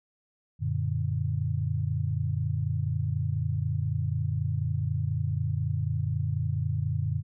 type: chord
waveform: sine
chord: Gb augmented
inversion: none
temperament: equal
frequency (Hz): 92.5 / 116.54 / 146.83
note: Gb2 / Bb2 / D3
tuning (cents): 0 / 0 / 0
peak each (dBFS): -30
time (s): 0.59-7.23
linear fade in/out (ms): 50
effects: none